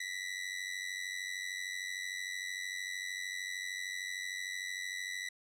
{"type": "ring-modulated tone", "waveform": "sawtooth", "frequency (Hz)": 1967, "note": "B6", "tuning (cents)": -7, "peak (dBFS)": -31, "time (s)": [0, 5.29], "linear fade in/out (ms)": 5, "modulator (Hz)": 46.6, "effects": ["low-pass 9000 Hz 12 dB/octave"]}